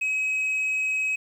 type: tone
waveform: sine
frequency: 2547 Hz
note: D#7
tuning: 40 cents sharp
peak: -20 dBFS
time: 0.01-1.16 s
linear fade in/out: 10 ms
effects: tanh soft clip ceiling -22 dBFS + 9-bit